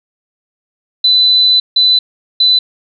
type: tone bursts at uneven times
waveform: sine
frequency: 4003 Hz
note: B7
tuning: 23 cents sharp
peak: -6 dBFS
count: 3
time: 1.04-1.6 / 1.76-1.99 / 2.4-2.59 s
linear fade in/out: 5 ms
effects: none